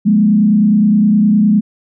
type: tone with frequency modulation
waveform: sine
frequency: 209.3 Hz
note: G#3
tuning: 14 cents sharp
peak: -7 dBFS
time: 0.05-1.61 s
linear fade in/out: 20 ms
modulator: 29.7 Hz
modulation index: 0.75
effects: none